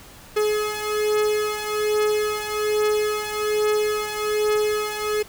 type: beating tone pair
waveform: 45% pulse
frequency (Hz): 423.2 / 424.4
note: G#4 / G#4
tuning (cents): +33 / +38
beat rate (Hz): 1.2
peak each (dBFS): -22 / -25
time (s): 0.36-5.23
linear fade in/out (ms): 10
effects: pink hiss -45 dBFS RMS until 5.28 s